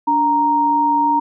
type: tone pair together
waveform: sine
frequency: 290.3 / 932.3 Hz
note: D4 / A#5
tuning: -20 / 0 cents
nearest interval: octave + minor sixth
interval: 2020 cents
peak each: -21 / -13 dBFS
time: 0.07-1.2 s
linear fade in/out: 10 ms
effects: none